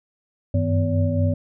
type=tone cluster; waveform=sine; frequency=92.3 / 96.6 / 158.1 / 251.2 / 570 Hz; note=F#2 / G2 / D#3 / B3 / C#5; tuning=-4 / -25 / +28 / +30 / +48 cents; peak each=-27 / -20 / -27 / -25 / -27 dBFS; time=0.54-1.34 s; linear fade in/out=5 ms; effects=none